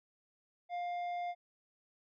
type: tone with tanh clipping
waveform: sine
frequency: 704 Hz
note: F5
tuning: 14 cents sharp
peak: -37 dBFS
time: 0.69-1.35 s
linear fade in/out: 50 ms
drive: 8 dB
effects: none